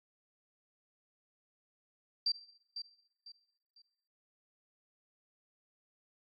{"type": "tone with echo", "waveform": "sine", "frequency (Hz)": 4699, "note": "D8", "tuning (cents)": 0, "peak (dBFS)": -28, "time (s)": [2.26, 2.32], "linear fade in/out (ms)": 5, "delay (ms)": 500, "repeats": 3, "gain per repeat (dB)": -10, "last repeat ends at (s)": 3.82, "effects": ["noise-tail reverb RT60 0.8 s tail -17 dB re dry", "AAC 64 kbps"]}